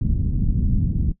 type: low-pass noise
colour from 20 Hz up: pink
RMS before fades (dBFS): -20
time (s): 0.01-1.12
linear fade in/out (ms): 5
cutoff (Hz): 210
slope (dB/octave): 24
effects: noise-tail reverb RT60 0.1 s tail -17 dB re dry